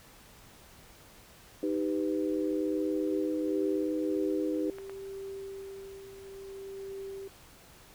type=chord; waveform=sine; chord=Eb augmented; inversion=none; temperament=equal with one note detuned; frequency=311.1 / 392 / 499.9 Hz; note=Eb4 / G4 / B4; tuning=0 / 0 / +21 cents; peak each=-30 / -33 / -35 dBFS; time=1.63-4.7 s; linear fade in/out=2 ms
type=tone with tremolo; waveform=sine; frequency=390.3 Hz; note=G4; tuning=8 cents flat; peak=-37 dBFS; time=3.12-7.28 s; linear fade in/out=5 ms; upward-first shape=triangle; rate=0.58 Hz; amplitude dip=65%
type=clicks; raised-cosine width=0.5 ms; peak=-30 dBFS; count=2; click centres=4.785 / 4.896 s
effects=pink hiss -55 dBFS RMS until 7.94 s